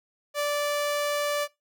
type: tone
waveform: sawtooth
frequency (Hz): 584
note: D5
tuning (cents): -10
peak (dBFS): -21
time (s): 0.34-1.48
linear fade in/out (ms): 50
effects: noise-tail reverb RT60 0.2 s tail -21 dB re dry